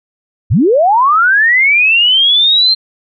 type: linear sweep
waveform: sine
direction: up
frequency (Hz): 69.3 to 4186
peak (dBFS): -6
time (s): 0.5-2.75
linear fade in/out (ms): 20
effects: none